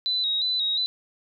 sine tone with vibrato, 3896 Hz, B7, 24 cents flat, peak -22 dBFS, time 0.06-0.86 s, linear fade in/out 0 ms, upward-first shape square, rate 2.8 Hz, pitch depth 46 cents each way, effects none

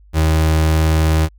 35% pulse tone, 79 Hz, D#2, 27 cents sharp, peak -10 dBFS, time 0.13-1.29 s, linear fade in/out 50 ms, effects added 50 Hz sine -43 dBFS peak until 1.38 s

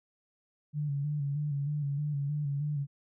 sine tone with vibrato, 144.8 Hz, D3, 24 cents flat, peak -29 dBFS, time 0.73-2.87 s, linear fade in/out 50 ms, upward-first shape square, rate 3.2 Hz, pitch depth 45 cents each way, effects none

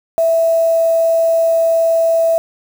sine tone with quantisation, 659.3 Hz, E5, in tune, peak -10 dBFS, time 0.18-2.38 s, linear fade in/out 0 ms, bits 5, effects none

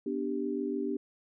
sine chord, G major, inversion first, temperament equal, 246.9 / 293.7 / 392 Hz, B3 / D4 / G4, 0 / 0 / 0 cents, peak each -35 / -34 / -34 dBFS, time 0.06-0.97 s, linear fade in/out 5 ms, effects none

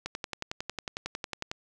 click train, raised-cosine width 0.2 ms, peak -16 dBFS, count 17, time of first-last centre 0.06-1.515 s, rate 11 Hz, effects none

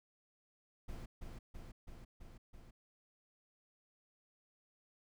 brown noise with echo, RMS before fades -45 dBFS, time 0.88-1.06 s, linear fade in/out 10 ms, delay 330 ms, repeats 5, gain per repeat -2 dB, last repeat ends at 2.71 s, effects none

